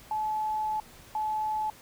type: tone pair in turn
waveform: sine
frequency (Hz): 861 / 861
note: A5 / A5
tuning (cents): -38 / -38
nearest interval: unison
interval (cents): 0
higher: neither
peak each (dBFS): -27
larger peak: neither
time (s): 0.11-0.8 / 1.15-1.7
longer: first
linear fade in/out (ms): 2
effects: pink hiss -52 dBFS RMS until 1.81 s